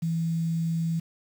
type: tone with quantisation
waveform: sine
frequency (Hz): 164.81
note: E3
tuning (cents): 0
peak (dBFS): -24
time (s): 0.02-1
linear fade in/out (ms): 10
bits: 8
effects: none